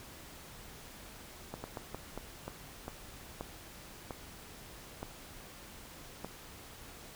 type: slowing click train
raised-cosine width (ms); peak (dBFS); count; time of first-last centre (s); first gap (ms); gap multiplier
1; -25; 11; 1.54-6.246; 100; 1.32
effects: pink hiss -51 dBFS RMS until 7.15 s